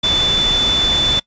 sine tone in noise, 3500 Hz, A7, 10 cents flat, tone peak -13 dBFS, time 0.03-1.2 s, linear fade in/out 10 ms, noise pink, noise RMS -22 dBFS, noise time 0.03-1.2 s, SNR +6 dB, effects noise-tail reverb RT60 0.1 s tail -21 dB re dry + resampled to 16000 Hz

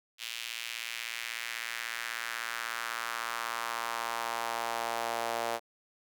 sawtooth tone with high-pass filter sweep, 116.3 Hz, A#2, 4 cents flat, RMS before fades -36 dBFS, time 0.18-5.6 s, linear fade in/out 50 ms, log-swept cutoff 2900 to 630 Hz, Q 2, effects none

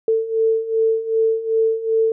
sine beating tone pair, 445.1 / 447.7 Hz, A4 / A4, +20 / +30 cents, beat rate 2.6 Hz, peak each -21 / -17 dBFS, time 0.08-2.12 s, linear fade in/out 2 ms, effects none

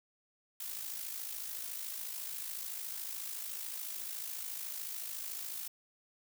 blue noise with amplitude modulation, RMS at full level -39 dBFS, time 0.6-5.68 s, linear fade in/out 5 ms, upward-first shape sine, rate 53.9 Hz, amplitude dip 55%, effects none

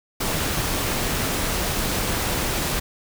pink noise, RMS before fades -24 dBFS, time 0.2-2.8 s, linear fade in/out 10 ms, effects none

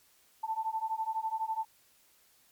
sine beating tone pair, 880 / 892 Hz, A5 / A5, 0 / +23 cents, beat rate 12 Hz, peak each -34 / -34 dBFS, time 0.43-1.65 s, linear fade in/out 10 ms, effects white hiss -65 dBFS RMS until 2.51 s + MP3 96 kbps

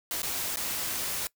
white noise with dropouts, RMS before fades -32 dBFS, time 0.11-1.27 s, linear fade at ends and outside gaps 0 ms, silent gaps 0.218-0.231 / 0.559-0.571 s, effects noise-tail reverb RT60 0.1 s tail -21 dB re dry

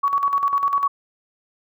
sine tone with tremolo, 1124 Hz, C#6, 24 cents sharp, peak -15 dBFS, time 0.03-0.88 s, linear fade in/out 10 ms, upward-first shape square, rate 10 Hz, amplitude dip 60%, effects none

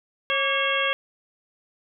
harmonic tone with a mistuned harmonic, 545 Hz, C#5, 29 cents flat, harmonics 1 / 2 / 3 / 4 / 5 / 6, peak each -28 / -28 / -28 / -28 / -28 / -28 dBFS, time 0.3-0.93 s, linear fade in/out 0 ms, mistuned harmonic 2, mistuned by +87 cents, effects none

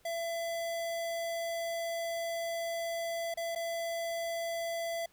square tone with dropouts, 671 Hz, E5, 31 cents sharp, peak -34 dBFS, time 0.05-5.06 s, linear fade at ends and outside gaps 5 ms, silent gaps 3.341-3.372 / 3.551-3.558 s, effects pink hiss -66 dBFS RMS until 5.12 s

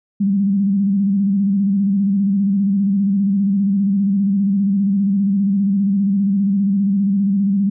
sine tone with vibrato, 197.9 Hz, G3, 17 cents sharp, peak -13 dBFS, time 0.2-7.7 s, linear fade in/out 10 ms, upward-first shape square, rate 15 Hz, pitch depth 52 cents each way, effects none

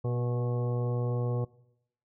harmonic tone with a mistuned harmonic, 121.5 Hz, B2, 28 cents flat, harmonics 1 / 2 / 3 / 4 / 5 / 6 / 7 / 9, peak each -28 / -41 / -39 / -36 / -46 / -47 / -49 / -48 dBFS, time 0.04-1.45 s, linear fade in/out 10 ms, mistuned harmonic 3, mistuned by +20 cents, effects noise-tail reverb RT60 0.8 s tail -21 dB re dry

